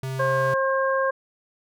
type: tone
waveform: square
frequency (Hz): 132.2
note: C3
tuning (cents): +18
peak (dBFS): -28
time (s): 0.03-0.54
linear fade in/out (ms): 2
type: harmonic tone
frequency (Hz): 535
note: C5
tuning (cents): +38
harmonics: 1 / 2 / 3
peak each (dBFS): -22 / -25 / -27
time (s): 0.19-1.11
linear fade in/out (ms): 10
effects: none